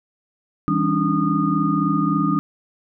sine tone cluster, 163.3 / 198.4 / 277.5 / 301.1 / 1227 Hz, E3 / G3 / C#4 / D4 / D#6, -16 / +21 / +2 / +43 / -25 cents, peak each -23 dBFS, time 0.68-2.39 s, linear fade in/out 0 ms, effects none

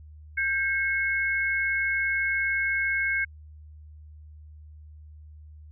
sine tone pair together, 1584.4 / 2183 Hz, G6 / C#7, +18 / -27 cents, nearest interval tritone, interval 555 cents, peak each -26 dBFS, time 0.37-3.25 s, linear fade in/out 10 ms, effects added 76 Hz sine -44 dBFS peak until 5.71 s

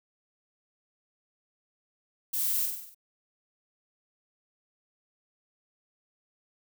violet noise with echo, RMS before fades -30 dBFS, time 2.33-2.66 s, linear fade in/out 10 ms, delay 48 ms, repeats 6, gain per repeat -4 dB, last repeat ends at 2.948 s, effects none

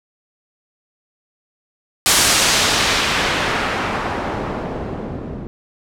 white noise with low-pass filter sweep, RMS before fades -19 dBFS, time 2.06-5.47 s, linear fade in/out 0 ms, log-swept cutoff 10000 to 280 Hz, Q 0.74, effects none

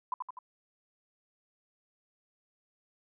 sine tone with echo, 1006 Hz, B5, 32 cents sharp, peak -29 dBFS, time 0.12-0.14 s, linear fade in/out 2 ms, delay 83 ms, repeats 3, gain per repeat -4 dB, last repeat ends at 0.389 s, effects none

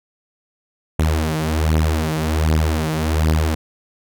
sawtooth beating tone pair, 77.78 / 79.08 Hz, D#2 / D#2, 0 / +29 cents, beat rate 1.3 Hz, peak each -15 dBFS, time 0.99-3.55 s, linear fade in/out 5 ms, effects none

